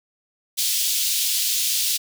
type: high-pass noise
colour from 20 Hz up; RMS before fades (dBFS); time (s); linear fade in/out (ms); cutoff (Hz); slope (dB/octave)
pink; -22; 0.57-1.98; 20; 3300; 24
effects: none

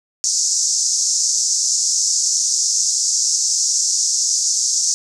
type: band-pass noise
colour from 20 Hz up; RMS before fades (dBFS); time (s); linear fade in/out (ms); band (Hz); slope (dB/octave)
white; -18; 0.24-4.94; 0; 5300 to 7200; 48
effects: none

